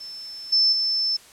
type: tone with level steps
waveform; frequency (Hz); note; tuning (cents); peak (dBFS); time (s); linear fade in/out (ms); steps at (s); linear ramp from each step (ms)
sine; 5290; E8; +5; -34 / -15 / -20; 0-1.17; 10; 0.52 / 0.72; 10
effects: white hiss -49 dBFS RMS until 1.32 s + low-pass 10000 Hz 12 dB/octave